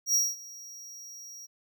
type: tone with ADSR envelope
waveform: square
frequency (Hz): 5680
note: F8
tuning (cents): +28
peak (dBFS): -21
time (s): 0.06-1.47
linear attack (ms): 85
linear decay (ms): 210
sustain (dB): -22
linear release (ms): 23
effects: none